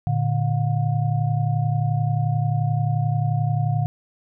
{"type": "tone cluster", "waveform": "sine", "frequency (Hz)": [114.8, 146.2, 717], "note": ["A#2", "D3", "F5"], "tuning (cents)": [-26, -7, 45], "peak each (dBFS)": [-21, -22, -30], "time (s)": [0.07, 3.86], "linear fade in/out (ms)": 0, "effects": []}